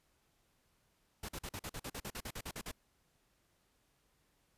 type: noise bursts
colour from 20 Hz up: pink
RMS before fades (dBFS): -43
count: 15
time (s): 1.23-2.715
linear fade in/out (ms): 5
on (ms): 57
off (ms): 45
effects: pink hiss -75 dBFS RMS until 4.57 s + resampled to 32000 Hz